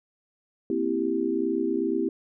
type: chord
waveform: sine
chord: C dominant seventh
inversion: third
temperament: equal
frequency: 233.1 / 261.6 / 329.6 / 392 Hz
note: Bb3 / C4 / E4 / G4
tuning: 0 / 0 / 0 / 0 cents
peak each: -33 / -29 / -27 / -28 dBFS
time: 0.7-2.09 s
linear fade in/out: 2 ms
effects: none